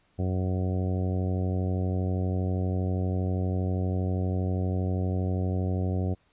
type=harmonic tone; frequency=92.5 Hz; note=F#2; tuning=in tune; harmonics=1 / 2 / 3 / 4 / 5 / 6 / 7 / 8; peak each=-26 / -32 / -36 / -38 / -40 / -42 / -43 / -44 dBFS; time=0.18-6.15 s; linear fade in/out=20 ms; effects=pink hiss -67 dBFS RMS until 6.32 s + resampled to 8000 Hz